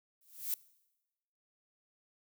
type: noise with exponential growth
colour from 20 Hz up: violet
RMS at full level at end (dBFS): -31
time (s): 0.21-0.54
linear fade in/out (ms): 2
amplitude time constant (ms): 70
effects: noise-tail reverb RT60 1.0 s tail -22 dB re dry